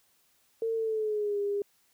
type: tone with pitch glide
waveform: sine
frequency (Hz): 452.4 to 405.4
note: A4 to G#4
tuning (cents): +48 to -42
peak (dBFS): -27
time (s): 0.62-1.62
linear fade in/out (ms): 2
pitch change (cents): -190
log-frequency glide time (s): 0.76-1.39
effects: white hiss -68 dBFS RMS until 1.93 s